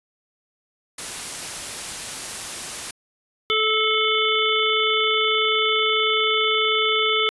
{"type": "noise", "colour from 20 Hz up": "white", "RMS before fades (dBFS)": -31, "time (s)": [0.98, 2.91], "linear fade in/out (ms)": 5}
{"type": "harmonic tone", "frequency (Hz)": 435.4, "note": "A4", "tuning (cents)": -18, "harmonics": [1, 3, 5, 7, 8], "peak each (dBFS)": [-24, -24, -24, -24, -24], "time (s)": [3.5, 7.29], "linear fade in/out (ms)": 0}
{"effects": ["resampled to 24000 Hz"]}